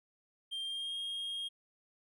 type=tone with pitch glide; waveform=triangle; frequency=3180 to 3245 Hz; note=G7 to G#7; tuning=+24 to -41 cents; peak=-35 dBFS; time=0.51-1.49 s; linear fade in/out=20 ms; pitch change=+35 cents; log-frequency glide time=0.61-0.96 s; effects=none